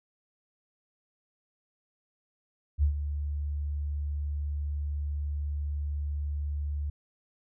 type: tone with ADSR envelope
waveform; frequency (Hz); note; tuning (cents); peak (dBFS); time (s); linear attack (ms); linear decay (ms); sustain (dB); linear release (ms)
sine; 73; D2; -10; -19; 2.78-6.9; 48; 100; -10; 5
effects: none